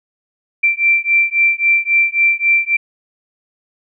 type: beating tone pair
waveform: sine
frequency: 2349 / 2352.7 Hz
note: D7 / D7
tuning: 0 / +2 cents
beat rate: 3.7 Hz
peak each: -14 dBFS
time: 0.63-2.77 s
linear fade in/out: 10 ms
effects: none